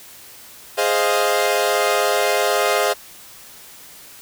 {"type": "chord", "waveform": "sawtooth", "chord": "F minor seventh", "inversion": "first", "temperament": "equal", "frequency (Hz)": [415.3, 523.3, 622.3, 698.5], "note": ["Ab4", "C5", "Eb5", "F5"], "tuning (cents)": [0, 0, 0, 0], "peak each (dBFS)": -18, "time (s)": [0.77, 2.94], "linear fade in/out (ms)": 20, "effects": ["white hiss -42 dBFS RMS until 4.21 s"]}